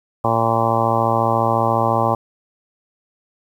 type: harmonic tone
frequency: 114.3 Hz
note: A#2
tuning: 34 cents flat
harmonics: 1 / 2 / 3 / 4 / 5 / 6 / 7 / 8 / 9 / 10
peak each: -23 / -26 / -27 / -27 / -22 / -25 / -21 / -25 / -22 / -26 dBFS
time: 0.24-2.15 s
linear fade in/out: 5 ms
effects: 8-bit